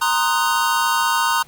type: chord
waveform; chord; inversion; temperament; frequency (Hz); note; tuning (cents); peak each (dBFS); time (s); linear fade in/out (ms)
square; C half-diminished seventh; third; equal with one note detuned; 932.3 / 1046.5 / 1244.5 / 1494.6; Bb5 / C6 / Eb6 / Gb6; 0 / 0 / 0 / +17; -21 / -24 / -23 / -24; 0.01-1.43; 10
effects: pink hiss -49 dBFS RMS until 1.47 s + Opus 48 kbps